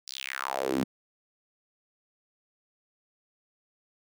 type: tone with high-pass filter sweep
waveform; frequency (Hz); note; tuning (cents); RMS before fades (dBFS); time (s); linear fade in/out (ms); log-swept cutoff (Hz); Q
sawtooth; 66.6; C2; +31; -32; 0.07-0.84; 10; 5300 to 210; 4
effects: none